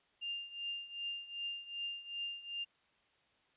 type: tone with tremolo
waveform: sine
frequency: 2800 Hz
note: F7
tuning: 4 cents sharp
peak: -36 dBFS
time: 0.21-2.65 s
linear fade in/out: 20 ms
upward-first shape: triangle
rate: 2.6 Hz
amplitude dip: 85%
effects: white hiss -72 dBFS RMS until 3.56 s + resampled to 8000 Hz